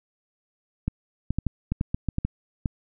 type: clicks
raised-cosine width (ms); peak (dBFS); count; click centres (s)
5; -12; 11; 0.88 / 1.306 / 1.386 / 1.467 / 1.72 / 1.811 / 1.945 / 2.087 / 2.184 / 2.25 / 2.658
effects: none